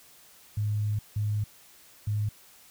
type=tone bursts at uneven times; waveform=sine; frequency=105.1 Hz; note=G#2; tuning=21 cents sharp; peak=-25 dBFS; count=3; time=0.57-0.99 / 1.16-1.44 / 2.07-2.29 s; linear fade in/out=5 ms; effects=white hiss -55 dBFS RMS until 2.7 s